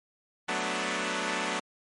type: chord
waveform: 5% pulse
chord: B minor seventh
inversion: second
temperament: equal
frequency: 185 / 220 / 246.9 / 293.7 Hz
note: F#3 / A3 / B3 / D4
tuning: 0 / 0 / 0 / 0 cents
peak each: -23 dBFS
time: 0.48-1.6 s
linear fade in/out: 10 ms
effects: low-pass 8000 Hz 12 dB/octave + MP3 48 kbps